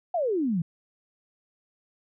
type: exponential sweep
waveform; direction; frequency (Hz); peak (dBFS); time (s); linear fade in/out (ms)
sine; down; 744 to 155.8; -23; 0.14-0.62; 5
effects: none